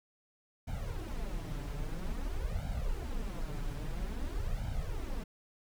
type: noise with flanger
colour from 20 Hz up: brown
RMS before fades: -36 dBFS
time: 0.67-5.24 s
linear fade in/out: 10 ms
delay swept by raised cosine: 1.3 to 7 ms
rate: 0.5 Hz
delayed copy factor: +0.8
effects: none